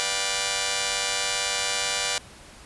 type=chord; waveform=5% pulse; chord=G dominant seventh; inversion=first; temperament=just; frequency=490 / 588 / 705.6 / 784 Hz; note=B4 / D5 / F5 / G5; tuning=-14 / +2 / +18 / 0 cents; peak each=-20 / -19 / -21 / -19 dBFS; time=0-2.18 s; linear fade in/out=0 ms; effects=pink hiss -47 dBFS RMS until 2.65 s + resampled to 24000 Hz